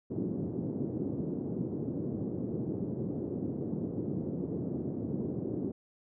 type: band-pass noise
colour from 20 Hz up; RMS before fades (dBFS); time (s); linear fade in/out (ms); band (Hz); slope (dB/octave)
white; -35; 0.1-5.72; 10; 110 to 360; 24
effects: none